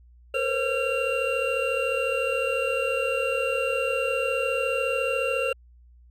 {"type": "tone cluster", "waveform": "triangle", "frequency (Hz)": [462, 496.2, 536, 1357, 2765], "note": ["A#4", "B4", "C5", "E6", "F7"], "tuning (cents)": [-16, 8, 42, 50, -18], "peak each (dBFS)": [-29, -30, -25, -32, -27], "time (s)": [0.34, 5.53], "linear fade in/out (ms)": 5, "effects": ["added 60 Hz sine -50 dBFS peak until 6.1 s"]}